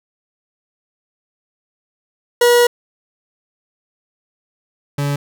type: tone pair in turn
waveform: 40% pulse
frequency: 481.6 / 142.92 Hz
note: B4 / D3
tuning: -44 / -47 cents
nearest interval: octave + major sixth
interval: 2103 cents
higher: first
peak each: -8 / -16 dBFS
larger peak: first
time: 2.41-2.67 / 4.98-5.16 s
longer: first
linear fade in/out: 5 ms
effects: none